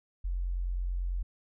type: tone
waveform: sine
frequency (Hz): 44.57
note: F1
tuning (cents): +36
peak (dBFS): -29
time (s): 0.24-1.23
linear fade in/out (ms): 10
effects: none